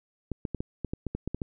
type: clicks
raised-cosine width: 3 ms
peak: -18 dBFS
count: 11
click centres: 0.317 / 0.452 / 0.547 / 0.605 / 0.847 / 0.935 / 1.067 / 1.15 / 1.276 / 1.346 / 1.418 s
effects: none